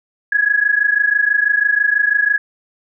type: tone pair together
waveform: sine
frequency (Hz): 1661.2 / 1687.3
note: G#6 / G#6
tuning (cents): 0 / +27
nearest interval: unison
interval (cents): 27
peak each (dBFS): -15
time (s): 0.32-2.38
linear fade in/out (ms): 5
effects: none